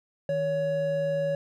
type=tone pair together; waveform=triangle; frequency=157.58 / 561 Hz; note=D#3 / C#5; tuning=+22 / +21 cents; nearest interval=octave + minor seventh; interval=2199 cents; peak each=-31 / -23 dBFS; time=0.29-1.35 s; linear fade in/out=2 ms; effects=none